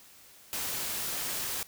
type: noise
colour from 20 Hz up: white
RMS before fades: -34 dBFS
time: 0.53-1.63 s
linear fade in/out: 0 ms
effects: white hiss -55 dBFS RMS until 1.67 s